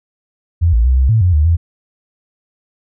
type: tone with pitch steps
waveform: sine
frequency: 84.4 / 57.1 / 64 / 65.3 / 111.6 / 89.6 / 75.4 / 83.9 Hz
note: E2 / A#1 / C2 / C2 / A2 / F2 / D2 / E2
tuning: +41 / -35 / -38 / -3 / +25 / +45 / +46 / +31 cents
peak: -8 dBFS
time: 0.61-1.57 s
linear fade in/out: 20 ms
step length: 120 ms
effects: none